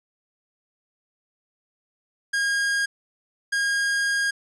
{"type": "tone bursts at uneven times", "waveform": "45% pulse", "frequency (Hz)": 1626, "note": "G#6", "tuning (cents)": -37, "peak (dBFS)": -21, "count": 2, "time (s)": [[2.33, 2.86], [3.52, 4.31]], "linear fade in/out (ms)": 10, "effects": ["resampled to 22050 Hz"]}